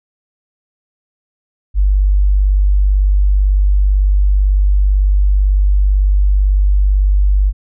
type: tone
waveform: sine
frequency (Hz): 49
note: G1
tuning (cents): 0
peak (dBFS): -8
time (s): 1.74-7.53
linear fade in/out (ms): 50
effects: none